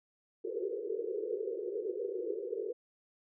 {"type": "band-pass noise", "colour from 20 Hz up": "white", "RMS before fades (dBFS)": -37, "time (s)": [0.44, 2.73], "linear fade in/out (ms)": 10, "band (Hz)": [360, 490], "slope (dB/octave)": 96, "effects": []}